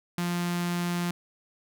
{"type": "tone with notch filter", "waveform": "sawtooth", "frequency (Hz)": 174.6, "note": "F3", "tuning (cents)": 0, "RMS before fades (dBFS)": -29, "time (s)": [0.18, 1.11], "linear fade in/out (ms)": 2, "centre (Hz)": 480, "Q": 1.1, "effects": []}